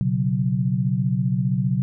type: chord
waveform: sine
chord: B suspended second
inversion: none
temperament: equal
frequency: 123.47 / 138.59 / 185 Hz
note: B2 / C#3 / F#3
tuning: 0 / 0 / 0 cents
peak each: -23 dBFS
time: 0.01-1.82 s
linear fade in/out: 0 ms
effects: none